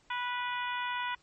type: harmonic tone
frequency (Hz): 491.1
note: B4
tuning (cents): -10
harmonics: 2 / 3 / 4 / 5 / 6 / 7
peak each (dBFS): -34 / -38 / -40 / -42 / -44 / -45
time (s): 0.1-1.15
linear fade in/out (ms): 5
effects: pink hiss -66 dBFS RMS until 1.22 s + MP3 32 kbps